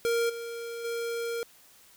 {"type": "tone with level steps", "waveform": "square", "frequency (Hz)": 466.2, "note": "A#4", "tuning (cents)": 0, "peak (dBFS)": [-25, -36, -31], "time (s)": [0.05, 1.43], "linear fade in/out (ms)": 0, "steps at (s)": [0.29, 0.84], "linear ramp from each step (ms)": 10, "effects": ["white hiss -57 dBFS RMS until 1.96 s"]}